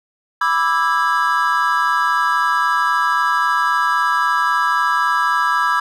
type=chord; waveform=triangle; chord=E dominant seventh; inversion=second; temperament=equal with one note detuned; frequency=987.8 / 1174.7 / 1318.5 / 1642.1 Hz; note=B5 / D6 / E6 / G#6; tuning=0 / 0 / 0 / -20 cents; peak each=-18 dBFS; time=0.41-5.8 s; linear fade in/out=5 ms; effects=none